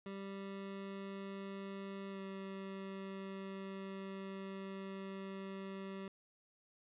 25% pulse tone with pitch glide, 196 to 193.64 Hz, G3 to G3, 0 to -21 cents, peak -40 dBFS, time 0.06-6.08 s, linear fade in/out 2 ms, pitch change -21 cents, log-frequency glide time 2.1-2.2 s, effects resampled to 8000 Hz + 13-bit

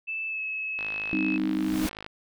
sine tone with pitch glide, 2634 to 2584 Hz, E7 to E7, -2 to -35 cents, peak -29 dBFS, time 0.07-1.38 s, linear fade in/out 20 ms, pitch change -33 cents, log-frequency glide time 0.27-0.41 s
click train, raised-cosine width 0.3 ms, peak -22 dBFS, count 68, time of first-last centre 0.79-2.064 s, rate 52.6 Hz
sine chord, C minor, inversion second, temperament equal, 196 / 261.6 / 311.1 Hz, G3 / C4 / Eb4, 0 / 0 / 0 cents, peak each -31 / -30 / -26 dBFS, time 1.13-1.87 s, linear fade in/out 0 ms
pink noise with exponential growth, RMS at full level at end -30 dBFS, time 1.29-1.89 s, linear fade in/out 2 ms, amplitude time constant 130 ms
effects none

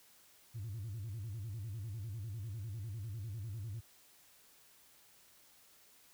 sine tone with vibrato, 106 Hz, G#2, 36 cents sharp, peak -38 dBFS, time 0.54-3.81 s, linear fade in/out 20 ms, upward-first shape square, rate 10 Hz, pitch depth 160 cents each way, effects tanh soft clip ceiling -38 dBFS + white hiss -64 dBFS RMS until 6.13 s

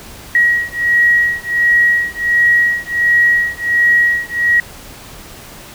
sine beating tone pair, 1904 / 1905.4 Hz, A#6 / A#6, +36 / +37 cents, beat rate 1.4 Hz, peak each -13 dBFS, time 0.35-4.6 s, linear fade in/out 2 ms, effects pink hiss -35 dBFS RMS until 5.74 s

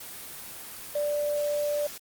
sine tone in noise, 587.3 Hz, D5, in tune, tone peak -25 dBFS, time 0.95-1.87 s, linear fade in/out 5 ms, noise white, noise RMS -41 dBFS, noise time 0-1.98 s, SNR +13 dB, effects Opus 24 kbps

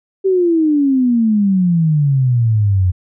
sine exponential sweep, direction down, 390.7 to 88.8 Hz, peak -10 dBFS, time 0.24-2.92 s, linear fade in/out 20 ms, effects none

